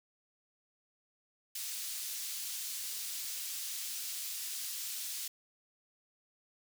pink high-pass noise, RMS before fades -40 dBFS, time 1.55-5.28 s, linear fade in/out 5 ms, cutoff 4500 Hz, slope 12 dB/octave, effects none

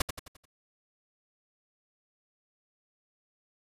pink noise with echo, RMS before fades -26 dBFS, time 0-0.02 s, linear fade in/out 5 ms, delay 87 ms, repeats 5, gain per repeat -7 dB, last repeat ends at 0.455 s, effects resampled to 32000 Hz

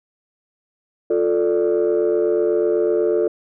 sine chord, D minor, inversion first, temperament just, 352.4 / 440.5 / 587.3 Hz, F4 / A4 / D5, +16 / +2 / 0 cents, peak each -18 / -17 / -22 dBFS, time 1.1-3.28 s, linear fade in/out 5 ms, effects tanh soft clip ceiling -10 dBFS

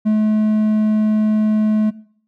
triangle tone, 214.7 Hz, A3, 42 cents flat, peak -10 dBFS, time 0.05-1.91 s, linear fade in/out 20 ms, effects noise-tail reverb RT60 0.6 s tail -21 dB re dry

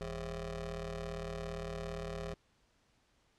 20% pulse ring-modulated tone, 122.3 Hz, B2, 16 cents flat, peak -31 dBFS, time 0.01-2.34 s, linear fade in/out 0 ms, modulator 287 Hz, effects pink hiss -72 dBFS RMS until 3.38 s + low-pass 7000 Hz 12 dB/octave

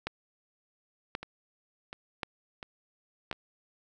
two click trains, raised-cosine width 0.3 ms, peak -24 / -16 dBFS, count 4 / 4, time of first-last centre 1.23-3.328 / 0.07-3.313 s, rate 1.43 / 0.925 Hz, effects none

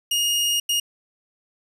sawtooth tone bursts at uneven times, 2859 Hz, F7, 40 cents sharp, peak -16 dBFS, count 2, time 0.11-0.6 / 0.69-0.8 s, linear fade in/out 5 ms, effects resampled to 32000 Hz

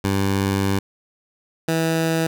15% pulse tone pair in turn, 98 / 162.88 Hz, G2 / E3, 0 / -20 cents, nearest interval major sixth, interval 880 cents, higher second, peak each -12 dBFS, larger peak neither, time 0.04-0.79 / 1.68-2.27 s, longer first, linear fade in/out 5 ms, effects none

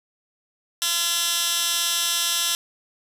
15% pulse tone with high-pass filter, 341.3 Hz, F4, 40 cents flat, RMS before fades -23 dBFS, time 0.82-2.55 s, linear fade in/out 0 ms, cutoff 3500 Hz, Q 0.98, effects resampled to 32000 Hz + 7-bit

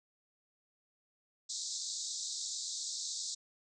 white band-pass noise, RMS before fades -40 dBFS, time 1.49-3.35 s, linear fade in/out 10 ms, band 3700 to 7900 Hz, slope 96 dB/octave, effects none

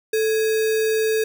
sine tone with sample-and-hold, 439 Hz, A4, 4 cents flat, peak -17 dBFS, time 0.13-1.24 s, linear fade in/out 5 ms, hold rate 2100 Hz, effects none

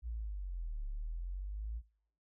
sine linear two-way sweep, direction down then up, 59.6 to 34.65 to 57.2 Hz, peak -37 dBFS, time 0.02-1.82 s, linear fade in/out 50 ms, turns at 0.86 s, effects noise-tail reverb RT60 0.6 s tail -22 dB re dry

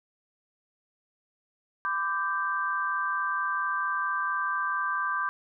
sine chord, G major, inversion first, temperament equal with one note detuned, 1010.3 / 1174.7 / 1568 Hz, B5 / D6 / G6, +39 / 0 / 0 cents, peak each -34 / -29 / -30 dBFS, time 1.85-5.29 s, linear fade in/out 0 ms, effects none

